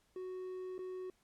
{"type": "tone with dropouts", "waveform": "triangle", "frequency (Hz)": 370, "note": "F#4", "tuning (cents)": 0, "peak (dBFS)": -39, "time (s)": [0.16, 1.1], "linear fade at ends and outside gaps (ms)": 2, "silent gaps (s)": [0.781, 0.79], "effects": ["pink hiss -74 dBFS RMS until 1.23 s", "low-pass 12000 Hz 12 dB/octave"]}